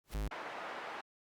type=noise with exponential growth; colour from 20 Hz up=pink; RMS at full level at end=-44 dBFS; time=0.04-0.14 s; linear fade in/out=0 ms; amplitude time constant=21 ms
type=tone; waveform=square; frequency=51.91 Hz; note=G#1; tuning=in tune; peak=-35 dBFS; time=0.14-0.28 s; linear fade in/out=5 ms
type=band-pass noise; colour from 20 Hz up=pink; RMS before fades=-44 dBFS; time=0.31-1.01 s; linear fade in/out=5 ms; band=610 to 1800 Hz; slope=12 dB/octave
effects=Opus 48 kbps